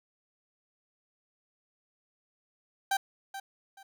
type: tone with echo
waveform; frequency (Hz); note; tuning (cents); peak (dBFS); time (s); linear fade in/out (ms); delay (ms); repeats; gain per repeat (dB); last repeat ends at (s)
30% pulse; 782; G5; -4; -23; 2.91-2.97; 5; 430; 2; -12; 3.83
effects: none